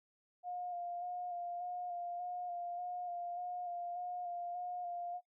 sine tone with vibrato, 708 Hz, F5, 23 cents sharp, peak -39 dBFS, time 0.43-5.21 s, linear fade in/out 50 ms, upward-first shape square, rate 1.7 Hz, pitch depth 19 cents each way, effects noise-tail reverb RT60 0.1 s tail -21 dB re dry

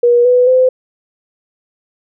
sine tone with pitch steps, 480.2 / 496 / 512.3 Hz, B4 / B4 / C5, -49 / +7 / -37 cents, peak -6 dBFS, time 0.03-0.69 s, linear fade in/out 5 ms, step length 220 ms, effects none

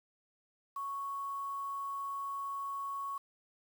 sine tone with quantisation, 1108.7 Hz, C#6, in tune, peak -36 dBFS, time 0.76-3.18 s, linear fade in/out 5 ms, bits 9, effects none

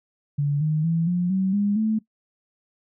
sine tone with pitch steps, 144 / 154.34 / 165.41 / 177.28 / 190.01 / 203.6 / 218.3 Hz, D3 / D#3 / E3 / F3 / F#3 / G#3 / A3, -34 / -14 / +6 / +26 / +46 / -34 / -13 cents, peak -19 dBFS, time 0.38-1.99 s, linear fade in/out 10 ms, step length 230 ms, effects noise-tail reverb RT60 0.1 s tail -18 dB re dry

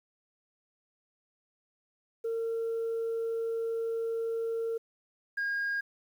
sine tone pair in turn, 456.3 / 1626.1 Hz, A#4 / G#6, -37 / -37 cents, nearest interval octave + minor seventh, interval 2200 cents, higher second, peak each -28 / -27 dBFS, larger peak second, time 2.24-4.78 / 5.37-5.81 s, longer first, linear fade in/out 10 ms, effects tanh soft clip ceiling -27 dBFS + 10-bit

